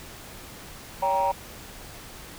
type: chord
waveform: sine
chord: G diminished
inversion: second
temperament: just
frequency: 564.5 / 784 / 940.8 Hz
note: Db5 / G5 / Bb5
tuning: +31 / 0 / +16 cents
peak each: -26 / -25 / -22 dBFS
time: 1.02-1.32 s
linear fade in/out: 10 ms
effects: tanh soft clip ceiling -16 dBFS + pink hiss -43 dBFS RMS until 2.38 s